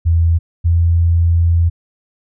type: tone pair in turn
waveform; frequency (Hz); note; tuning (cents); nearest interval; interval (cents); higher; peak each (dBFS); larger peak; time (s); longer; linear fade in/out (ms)
sine; 83.3 / 84.51; E2 / E2; +19 / +44; unison; 25; second; -9; neither; 0.05-0.39 / 0.64-1.7; second; 20
effects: none